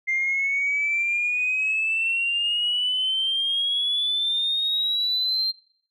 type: exponential sweep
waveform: sine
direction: up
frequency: 2093 to 4179 Hz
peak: -20 dBFS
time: 0.07-5.52 s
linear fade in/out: 20 ms
effects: noise-tail reverb RT60 0.6 s tail -22 dB re dry + tanh soft clip ceiling -16 dBFS